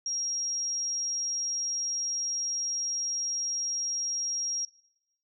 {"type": "tone", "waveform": "sine", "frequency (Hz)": 5620, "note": "F8", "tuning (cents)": 10, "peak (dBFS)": -29, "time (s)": [0.06, 4.65], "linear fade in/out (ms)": 2, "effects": ["noise-tail reverb RT60 0.8 s tail -17 dB re dry"]}